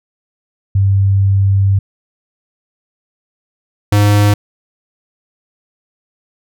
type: tone pair in turn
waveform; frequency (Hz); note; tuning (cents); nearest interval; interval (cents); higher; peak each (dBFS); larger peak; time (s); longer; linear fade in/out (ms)
sine / square; 98 / 103.11; G2 / G#2; 0 / -12; minor second; 88; second; -8; neither; 0.75-1.79 / 3.92-4.34; first; 5
effects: none